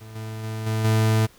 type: tone with level steps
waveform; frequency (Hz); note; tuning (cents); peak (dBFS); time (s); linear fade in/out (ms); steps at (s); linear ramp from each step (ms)
40% pulse; 110; A2; 0; -38 / -30 / -27 / -21 / -16; 0-1.27; 20; 0.15 / 0.43 / 0.66 / 0.84; 10
effects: pink hiss -53 dBFS RMS until 1.38 s